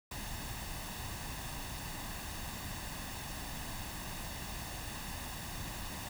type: noise with comb filter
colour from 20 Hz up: pink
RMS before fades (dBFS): -42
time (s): 0.11-6.09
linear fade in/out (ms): 5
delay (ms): 1.1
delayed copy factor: +0.55
effects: none